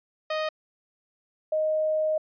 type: tone pair in turn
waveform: sawtooth / sine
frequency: 622.3 / 622.3 Hz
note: D#5 / D#5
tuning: 0 / 0 cents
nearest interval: unison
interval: 0 cents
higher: neither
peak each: -22 dBFS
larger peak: neither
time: 0.3-0.49 / 1.52-2.18 s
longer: second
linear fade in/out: 5 ms
effects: resampled to 11025 Hz